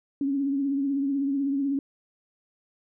sine tone with vibrato, 277.2 Hz, C#4, in tune, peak -23 dBFS, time 0.21-1.79 s, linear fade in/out 2 ms, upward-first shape triangle, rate 16 Hz, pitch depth 60 cents each way, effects none

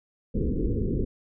pink low-pass noise, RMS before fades -26 dBFS, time 0.34-1.05 s, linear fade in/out 10 ms, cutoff 490 Hz, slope 96 dB/octave, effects none

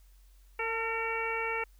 harmonic tone with a mistuned harmonic, 454.7 Hz, A#4, 43 cents flat, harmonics 1 / 2 / 3 / 4 / 5 / 6, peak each -36 / -37 / -38 / -40 / -35 / -40 dBFS, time 0.59-1.64 s, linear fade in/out 5 ms, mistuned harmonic 2, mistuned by -30 cents, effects added 46 Hz sine -55 dBFS peak until 1.79 s + white hiss -69 dBFS RMS until 1.79 s

